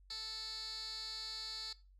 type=tone with band-pass filter; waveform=15% pulse; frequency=440 Hz; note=A4; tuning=in tune; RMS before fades=-44 dBFS; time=0.1-1.73 s; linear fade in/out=5 ms; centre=4500 Hz; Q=6.4; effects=noise-tail reverb RT60 0.3 s tail -19 dB re dry + added 47 Hz sine -60 dBFS peak until 1.99 s